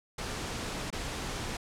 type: noise with dropouts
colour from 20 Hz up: pink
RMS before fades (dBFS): -36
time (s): 0.18-1.57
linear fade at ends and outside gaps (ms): 5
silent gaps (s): 0.904-0.926
effects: low-pass 8000 Hz 12 dB/octave